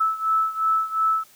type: beating tone pair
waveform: sine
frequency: 1308 / 1310.8 Hz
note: E6 / E6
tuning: -14 / -10 cents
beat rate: 2.8 Hz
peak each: -21 / -24 dBFS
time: 0-1.24 s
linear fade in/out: 10 ms
effects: white hiss -53 dBFS RMS until 1.35 s